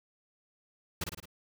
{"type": "noise with echo", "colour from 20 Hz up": "pink", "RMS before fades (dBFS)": -33, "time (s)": [1.01, 1.04], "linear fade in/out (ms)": 5, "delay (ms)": 54, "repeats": 4, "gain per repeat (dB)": -4, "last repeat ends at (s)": 1.256, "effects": []}